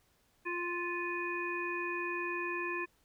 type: harmonic tone with a mistuned harmonic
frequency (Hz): 349.2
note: F4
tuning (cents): 0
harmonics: 1 / 3 / 5 / 7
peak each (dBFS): -38 / -40 / -40 / -39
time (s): 0.45-2.86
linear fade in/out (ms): 20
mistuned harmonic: 7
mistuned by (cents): +25
effects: pink hiss -71 dBFS RMS until 3.04 s

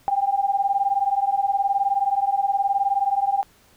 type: beating tone pair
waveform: sine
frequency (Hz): 784 / 803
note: G5 / G5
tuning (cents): 0 / +41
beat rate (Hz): 19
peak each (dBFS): -22 / -21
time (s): 0.08-3.43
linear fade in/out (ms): 0
effects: pink hiss -56 dBFS RMS until 3.76 s

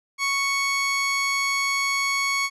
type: tone pair together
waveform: 25% pulse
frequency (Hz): 1108.5 / 2217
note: C#6 / C#7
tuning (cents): 0 / 0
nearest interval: octave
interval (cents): 1200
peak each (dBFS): -22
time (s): 0.18-2.5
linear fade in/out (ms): 50
effects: resampled to 24000 Hz

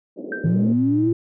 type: band-pass noise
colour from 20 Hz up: pink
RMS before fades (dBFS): -32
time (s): 0.16-0.74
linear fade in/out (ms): 20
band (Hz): 220 to 540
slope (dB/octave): 48
type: tone with exponential decay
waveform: sine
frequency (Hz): 1566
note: G6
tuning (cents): -2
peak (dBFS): -23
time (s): 0.32-0.64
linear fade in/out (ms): 2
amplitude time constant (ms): 68
type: linear sweep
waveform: sine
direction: up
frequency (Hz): 155.56 to 345.2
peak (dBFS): -16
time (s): 0.44-1.13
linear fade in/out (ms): 5
type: tone with vibrato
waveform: triangle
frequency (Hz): 116.54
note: A#2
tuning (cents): 0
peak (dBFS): -22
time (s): 0.45-1.13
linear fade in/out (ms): 5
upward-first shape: triangle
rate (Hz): 15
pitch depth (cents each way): 46
effects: none

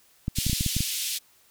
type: clicks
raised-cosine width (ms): 5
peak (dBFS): -14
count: 9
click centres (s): 0.281 / 0.386 / 0.466 / 0.497 / 0.531 / 0.609 / 0.663 / 0.766 / 0.806
type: band-pass noise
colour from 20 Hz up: pink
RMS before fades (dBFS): -30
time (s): 0.35-1.19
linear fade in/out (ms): 20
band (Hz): 3000 to 15000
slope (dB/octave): 24
effects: white hiss -60 dBFS RMS until 1.5 s

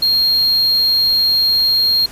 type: tone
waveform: triangle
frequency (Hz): 4230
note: C8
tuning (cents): +18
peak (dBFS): -10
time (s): 0.02-2.06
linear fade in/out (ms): 5
effects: pink hiss -37 dBFS RMS until 2.11 s + resampled to 32000 Hz

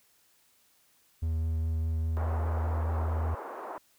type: tone with vibrato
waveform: triangle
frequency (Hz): 80.4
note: E2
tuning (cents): -43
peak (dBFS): -25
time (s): 1.22-3.35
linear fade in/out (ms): 10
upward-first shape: triangle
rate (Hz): 4.9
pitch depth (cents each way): 14
type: band-pass noise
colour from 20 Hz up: white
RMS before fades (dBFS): -40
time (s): 2.17-3.78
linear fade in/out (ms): 0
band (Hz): 350 to 1100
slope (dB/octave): 24
effects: white hiss -66 dBFS RMS until 3.98 s

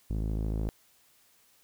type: tone with low-pass filter sweep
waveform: sawtooth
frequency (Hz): 53.5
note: A1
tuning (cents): -48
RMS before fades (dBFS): -31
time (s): 0.1-0.69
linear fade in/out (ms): 0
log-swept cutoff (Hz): 290 to 480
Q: 0.84
effects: white hiss -64 dBFS RMS until 1.63 s

